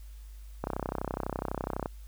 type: click train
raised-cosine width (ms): 1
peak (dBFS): -17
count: 40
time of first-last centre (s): 0.64-1.859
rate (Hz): 32
effects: added 51 Hz sine -43 dBFS peak until 2.07 s + white hiss -62 dBFS RMS until 2.07 s